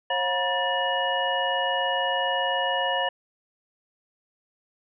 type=tone cluster; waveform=sine; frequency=543 / 716 / 958 / 1768 / 2899 Hz; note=C#5 / F5 / A#5 / A6 / F#7; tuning=-36 / +43 / +47 / +8 / -36 cents; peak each=-29 dBFS; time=0.1-3.09 s; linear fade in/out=5 ms; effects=none